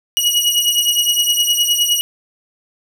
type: beating tone pair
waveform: sawtooth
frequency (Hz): 2898 / 2907.7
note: F#7 / F#7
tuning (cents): -37 / -31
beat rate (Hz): 9.7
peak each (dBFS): -13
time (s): 0.17-2.01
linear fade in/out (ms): 0
effects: none